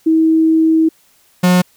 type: tone pair in turn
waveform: sine / 45% pulse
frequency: 321 / 180.16 Hz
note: E4 / F#3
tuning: -46 / -46 cents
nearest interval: minor seventh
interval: 1000 cents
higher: first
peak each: -8 dBFS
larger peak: neither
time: 0.06-0.89 / 1.43-1.62 s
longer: first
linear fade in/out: 10 ms
effects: white hiss -53 dBFS RMS until 1.76 s